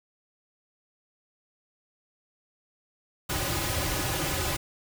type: noise with comb filter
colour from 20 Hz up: pink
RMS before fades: -29 dBFS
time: 3.29-4.57 s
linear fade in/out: 10 ms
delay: 4.4 ms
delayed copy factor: -0.95
effects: none